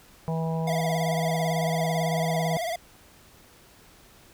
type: harmonic tone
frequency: 162.5 Hz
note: E3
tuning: 24 cents flat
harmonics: 1 / 3 / 4 / 5 / 6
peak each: -26 / -34 / -36 / -37 / -39 dBFS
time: 0.28-2.57 s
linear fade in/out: 0 ms
type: tone with vibrato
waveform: square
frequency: 680 Hz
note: F5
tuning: 46 cents flat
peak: -28 dBFS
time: 0.67-2.76 s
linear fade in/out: 5 ms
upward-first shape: sine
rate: 18 Hz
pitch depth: 96 cents each way
effects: pink hiss -54 dBFS RMS until 4.33 s